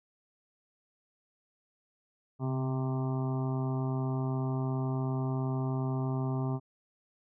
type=harmonic tone with a mistuned harmonic; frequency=130.6 Hz; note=C3; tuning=3 cents flat; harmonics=1 / 2 / 3 / 5 / 6 / 7 / 8 / 9; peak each=-30 / -36 / -40 / -44 / -46 / -47 / -48 / -49 dBFS; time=2.39-6.6 s; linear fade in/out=50 ms; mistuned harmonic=1; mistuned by=+35 cents; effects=none